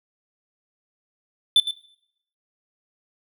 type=tone with echo; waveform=triangle; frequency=3520 Hz; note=A7; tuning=in tune; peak=-10 dBFS; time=1.56-1.6 s; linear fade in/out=2 ms; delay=110 ms; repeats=1; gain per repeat=-10 dB; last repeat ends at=1.71 s; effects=noise-tail reverb RT60 0.7 s tail -19 dB re dry